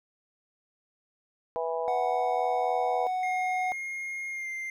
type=harmonic tone; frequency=164.1 Hz; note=E3; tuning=8 cents flat; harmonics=3 / 4 / 5 / 6; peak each=-31 / -33 / -35 / -37 dBFS; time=1.56-3.07 s; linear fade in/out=0 ms
type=tone; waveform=triangle; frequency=740 Hz; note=F#5; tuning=in tune; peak=-25 dBFS; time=1.88-3.72 s; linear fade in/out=0 ms
type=tone with pitch glide; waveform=triangle; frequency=2139 to 2095 Hz; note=C7 to C7; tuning=+38 to +2 cents; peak=-31 dBFS; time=3.23-4.7 s; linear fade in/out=2 ms; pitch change=-36 cents; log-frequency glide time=4.3-4.5 s
effects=none